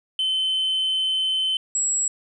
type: tone pair in turn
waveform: sine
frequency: 3064 / 7721 Hz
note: G7 / B8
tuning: -40 / -40 cents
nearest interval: octave + major third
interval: 1600 cents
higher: second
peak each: -18 dBFS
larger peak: neither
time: 0.19-1.57 / 1.75-2.08 s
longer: first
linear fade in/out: 2 ms
effects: tanh soft clip ceiling -18 dBFS